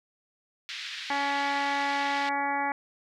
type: band-pass noise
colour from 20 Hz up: white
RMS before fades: -38 dBFS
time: 0.69-2.29 s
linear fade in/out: 0 ms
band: 1700 to 4200 Hz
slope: 24 dB/octave
type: harmonic tone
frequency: 281.8 Hz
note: C#4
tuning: 29 cents sharp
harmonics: 1 / 2 / 3 / 4 / 5 / 6 / 7 / 8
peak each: -37 / -40 / -28 / -37 / -39 / -36 / -35 / -39 dBFS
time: 1.1-2.72 s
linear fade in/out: 2 ms
effects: none